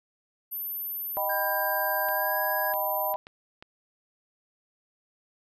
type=tone; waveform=sine; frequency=13060 Hz; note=G#9; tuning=30 cents flat; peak=-31 dBFS; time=0.51-3.14 s; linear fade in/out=20 ms
type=chord; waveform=sine; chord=Eb augmented; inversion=none; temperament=equal; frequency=622.3 / 784 / 987.8 Hz; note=Eb5 / G5 / B5; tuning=0 / 0 / 0 cents; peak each=-31 dBFS; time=1.17-3.16 s; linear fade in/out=0 ms
type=tone with pitch glide; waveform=triangle; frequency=1600 to 1648.8 Hz; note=G6 to G#6; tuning=+35 to -13 cents; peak=-29 dBFS; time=1.29-2.73 s; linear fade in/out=10 ms; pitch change=+52 cents; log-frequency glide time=2.09-2.38 s
type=clicks; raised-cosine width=0.3 ms; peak=-28 dBFS; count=5; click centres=2.087 / 2.738 / 3.141 / 3.269 / 3.625 s
effects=none